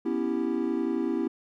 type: chord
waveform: triangle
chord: C# half-diminished seventh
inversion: third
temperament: equal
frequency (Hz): 246.9 / 277.2 / 329.6 / 392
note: B3 / C#4 / E4 / G4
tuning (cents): 0 / 0 / 0 / 0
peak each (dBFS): -29 / -30 / -27 / -31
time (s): 0.05-1.28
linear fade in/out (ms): 10
effects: none